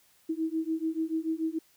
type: beating tone pair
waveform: sine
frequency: 318.2 / 325.1 Hz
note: D#4 / E4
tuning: +39 / -24 cents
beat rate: 6.9 Hz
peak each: -31 dBFS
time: 0.29-1.59 s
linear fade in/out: 10 ms
effects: white hiss -64 dBFS RMS until 1.76 s